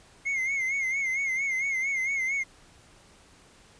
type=tone with vibrato; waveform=triangle; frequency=2138 Hz; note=C7; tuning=37 cents sharp; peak=-24 dBFS; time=0.25-2.44 s; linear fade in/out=20 ms; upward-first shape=sine; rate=4.4 Hz; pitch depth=73 cents each way; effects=pink hiss -56 dBFS RMS until 3.79 s + resampled to 22050 Hz